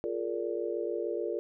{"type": "chord", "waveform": "sine", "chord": "Bb dominant seventh", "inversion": "second", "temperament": "just", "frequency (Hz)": [349.6, 419.5, 466.2, 582.7], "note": ["F4", "Ab4", "Bb4", "D5"], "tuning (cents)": [2, 17, 0, -14], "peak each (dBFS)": [-35, -36, -35, -38], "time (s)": [0.04, 1.39], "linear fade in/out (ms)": 0, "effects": []}